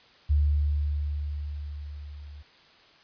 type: tone with level ramp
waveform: sine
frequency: 73.42 Hz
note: D2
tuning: in tune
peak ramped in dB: -18 to -41 dBFS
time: 0.29-2.43 s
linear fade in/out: 20 ms
effects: white hiss -56 dBFS RMS until 3.03 s + resampled to 11025 Hz